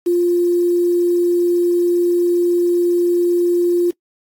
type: tone with quantisation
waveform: sine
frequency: 349.9 Hz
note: F4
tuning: 3 cents sharp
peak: -12 dBFS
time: 0.06-3.91 s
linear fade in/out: 10 ms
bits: 6
effects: noise-tail reverb RT60 0.1 s tail -23 dB re dry + AAC 64 kbps